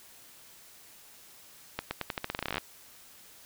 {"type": "accelerating click train", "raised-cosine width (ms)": 0.3, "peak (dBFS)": -15, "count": 18, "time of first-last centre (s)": [1.79, 2.581], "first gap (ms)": 120, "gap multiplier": 0.86, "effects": ["white hiss -54 dBFS RMS until 3.45 s"]}